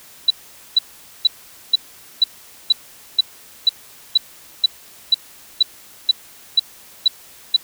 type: tone bursts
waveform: sine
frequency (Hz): 3951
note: B7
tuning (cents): 0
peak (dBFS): -8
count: 16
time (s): 0.28-7.564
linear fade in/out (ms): 5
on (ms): 24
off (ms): 460
effects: white hiss -44 dBFS RMS until 7.63 s